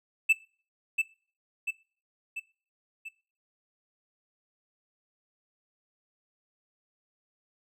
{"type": "tone with echo", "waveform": "triangle", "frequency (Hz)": 2637, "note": "E7", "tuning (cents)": 0, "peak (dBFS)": -16, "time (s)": [0.29, 0.33], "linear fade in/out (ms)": 10, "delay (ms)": 690, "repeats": 4, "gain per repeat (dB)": -5, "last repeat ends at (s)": 3.09, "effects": ["noise-tail reverb RT60 0.4 s tail -20 dB re dry"]}